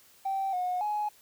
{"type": "tone with pitch steps", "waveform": "triangle", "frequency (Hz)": [777, 725, 839], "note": ["G5", "F#5", "G#5"], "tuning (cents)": [-16, -35, 17], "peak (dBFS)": -24, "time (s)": [0.25, 1.09], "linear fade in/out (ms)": 10, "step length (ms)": 280, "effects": ["tanh soft clip ceiling -25 dBFS", "white hiss -59 dBFS RMS until 1.21 s"]}